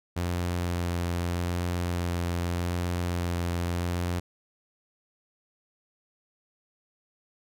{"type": "tone with vibrato", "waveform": "sawtooth", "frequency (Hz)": 87.31, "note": "F2", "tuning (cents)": 0, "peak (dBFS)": -23, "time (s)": [0.16, 4.2], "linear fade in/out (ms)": 10, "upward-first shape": "sine", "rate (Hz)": 0.82, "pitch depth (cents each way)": 13, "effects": []}